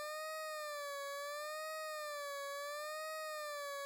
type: tone with vibrato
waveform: 20% pulse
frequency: 594 Hz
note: D5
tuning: 20 cents sharp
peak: -37 dBFS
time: 0-3.85 s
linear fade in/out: 0 ms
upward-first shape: sine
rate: 0.72 Hz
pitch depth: 98 cents each way
effects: none